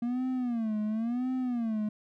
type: tone with vibrato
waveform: triangle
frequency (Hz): 233.8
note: A#3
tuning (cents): +5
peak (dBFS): -26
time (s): 0.02-1.89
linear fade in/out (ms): 5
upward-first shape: sine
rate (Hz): 0.95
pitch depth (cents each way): 170
effects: none